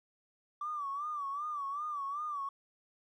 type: tone with vibrato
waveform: triangle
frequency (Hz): 1160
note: D6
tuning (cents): -22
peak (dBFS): -31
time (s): 0.61-2.49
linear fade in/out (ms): 5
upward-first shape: sine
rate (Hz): 2.6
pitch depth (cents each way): 96
effects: tanh soft clip ceiling -33 dBFS